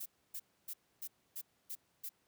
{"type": "noise bursts", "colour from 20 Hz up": "violet", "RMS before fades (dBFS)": -43, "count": 7, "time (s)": [0, 2.093], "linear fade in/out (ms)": 10, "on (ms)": 59, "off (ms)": 280, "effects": ["pink hiss -75 dBFS RMS until 2.27 s", "high-pass 100 Hz 12 dB/octave"]}